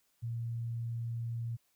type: tone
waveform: sine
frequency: 116.54 Hz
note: A#2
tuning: in tune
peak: -34 dBFS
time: 0.22-1.57 s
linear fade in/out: 20 ms
effects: white hiss -74 dBFS RMS until 1.75 s